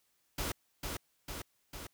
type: noise with echo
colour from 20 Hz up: pink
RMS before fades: -36 dBFS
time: 0.38-0.52 s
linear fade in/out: 5 ms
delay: 450 ms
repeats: 3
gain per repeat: -3 dB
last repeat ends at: 1.87 s
effects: white hiss -75 dBFS RMS until 1.93 s